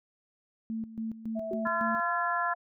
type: tone with tremolo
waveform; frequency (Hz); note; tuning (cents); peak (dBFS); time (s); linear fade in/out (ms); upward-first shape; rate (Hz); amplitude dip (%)
sine; 223.3; A3; +26; -31; 0.7-2; 0; square; 3.6; 75
type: tone with pitch glide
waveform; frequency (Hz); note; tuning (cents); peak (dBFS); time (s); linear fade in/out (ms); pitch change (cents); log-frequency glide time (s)
sine; 655 to 698; E5 to F5; -11 to -1; -33; 1.35-2.55; 20; +110; 1.57-2.11
type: tone with exponential decay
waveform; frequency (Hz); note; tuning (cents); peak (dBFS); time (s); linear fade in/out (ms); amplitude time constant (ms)
sine; 373.2; F#4; +15; -30; 1.51-1.7; 2; 40
type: harmonic tone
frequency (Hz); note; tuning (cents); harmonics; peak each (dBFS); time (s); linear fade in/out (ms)
341.6; F4; -38; 3 / 4 / 5; -31 / -32 / -33; 1.65-2.54; 10
effects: none